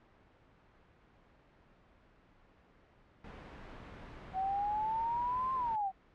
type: noise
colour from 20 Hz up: pink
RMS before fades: -49 dBFS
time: 3.24-5.76 s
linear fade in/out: 5 ms
type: exponential two-way sweep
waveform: sine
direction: up then down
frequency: 749 to 1058 to 749 Hz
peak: -31 dBFS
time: 4.33-5.92 s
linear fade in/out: 50 ms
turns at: 5.54 s
effects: pink hiss -64 dBFS RMS until 6.14 s + low-pass 2000 Hz 12 dB/octave